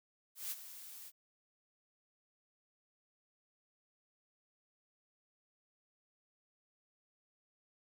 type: noise with ADSR envelope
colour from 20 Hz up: blue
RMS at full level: -39 dBFS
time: 0.35-1.12 s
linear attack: 160 ms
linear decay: 37 ms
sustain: -12 dB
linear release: 49 ms
effects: none